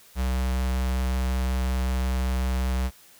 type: tone with notch filter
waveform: square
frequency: 63.9 Hz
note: C2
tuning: 40 cents flat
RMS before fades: -25 dBFS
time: 0.15-2.91 s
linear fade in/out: 50 ms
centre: 360 Hz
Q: 1.8
effects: white hiss -53 dBFS RMS until 3.19 s